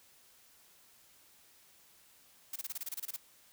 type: noise bursts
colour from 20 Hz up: blue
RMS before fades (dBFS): -39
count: 12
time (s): 2.53-3.164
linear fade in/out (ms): 5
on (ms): 29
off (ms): 26
effects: white hiss -63 dBFS RMS until 3.52 s